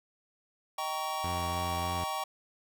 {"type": "chord", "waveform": "square", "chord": "Eb dominant seventh", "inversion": "none", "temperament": "just", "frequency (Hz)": [622.3, 777.8, 933.4, 1120.1], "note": ["Eb5", "G5", "Bb5", "Db6"], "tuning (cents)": [0, -14, 2, 18], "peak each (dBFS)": [-42, -37, -40, -37], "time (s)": [0.78, 2.24], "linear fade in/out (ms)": 5}
{"type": "tone with vibrato", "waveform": "sawtooth", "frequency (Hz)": 87.31, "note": "F2", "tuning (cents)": 0, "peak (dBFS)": -31, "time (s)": [1.24, 2.04], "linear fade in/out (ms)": 0, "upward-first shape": "sine", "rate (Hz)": 3.3, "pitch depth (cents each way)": 23}
{"effects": []}